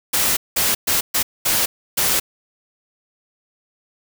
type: noise bursts at uneven times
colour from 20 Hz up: white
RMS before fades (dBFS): -18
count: 6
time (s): 0.13-0.37 / 0.56-0.75 / 0.87-1.01 / 1.14-1.23 / 1.45-1.66 / 1.97-2.2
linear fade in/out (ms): 10
effects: none